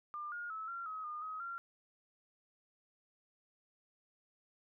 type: tone with pitch steps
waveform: sine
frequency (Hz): 1199 / 1425 / 1300 / 1375 / 1273 / 1217 / 1267 / 1378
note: D6 / F6 / E6 / F6 / D#6 / D#6 / D#6 / F6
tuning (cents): +36 / +34 / -24 / -27 / +39 / -39 / +31 / -24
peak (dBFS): -40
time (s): 0.14-1.58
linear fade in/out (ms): 0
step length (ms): 180
effects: none